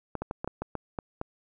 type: clicks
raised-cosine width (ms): 1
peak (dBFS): -18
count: 9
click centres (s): 0.153 / 0.22 / 0.311 / 0.445 / 0.476 / 0.62 / 0.753 / 0.988 / 1.214
effects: none